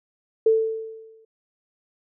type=tone with exponential decay; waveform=sine; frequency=444.3 Hz; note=A4; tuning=17 cents sharp; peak=-12 dBFS; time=0.46-1.25 s; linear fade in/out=5 ms; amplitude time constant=170 ms; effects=none